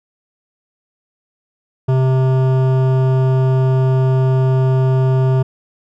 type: tone with hard clipping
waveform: sine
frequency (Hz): 130.7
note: C3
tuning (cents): -1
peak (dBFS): -13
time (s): 1.88-5.43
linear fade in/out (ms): 10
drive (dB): 14
effects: none